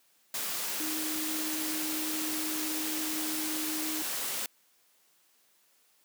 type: tone in noise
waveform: sine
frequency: 311.1 Hz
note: D#4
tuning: in tune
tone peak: -35 dBFS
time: 0.8-4.02 s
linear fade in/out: 2 ms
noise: white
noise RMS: -34 dBFS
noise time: 0.34-4.46 s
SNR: -4 dB
effects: white hiss -67 dBFS RMS until 6.04 s + high-pass 200 Hz 12 dB/octave